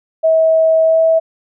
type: tone with pitch glide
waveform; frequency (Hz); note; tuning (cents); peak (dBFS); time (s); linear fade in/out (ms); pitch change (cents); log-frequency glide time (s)
sine; 644 to 649.6; E5 to E5; -41 to -26; -8; 0.23-1.2; 20; +15; 0.83-1
effects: none